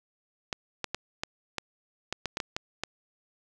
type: clicks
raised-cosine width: 0.2 ms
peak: -13 dBFS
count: 11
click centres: 0.528 / 0.843 / 0.946 / 1.235 / 1.583 / 2.126 / 2.257 / 2.371 / 2.402 / 2.565 / 2.836 s
effects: none